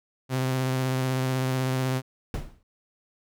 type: tone with vibrato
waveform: sawtooth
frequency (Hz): 130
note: C3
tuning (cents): -11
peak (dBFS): -20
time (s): 0.29-2.02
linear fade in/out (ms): 50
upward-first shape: sine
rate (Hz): 16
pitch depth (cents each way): 20
type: noise with exponential decay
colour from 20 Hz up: brown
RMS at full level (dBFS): -25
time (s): 2.34-2.63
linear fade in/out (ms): 2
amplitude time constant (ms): 61
effects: none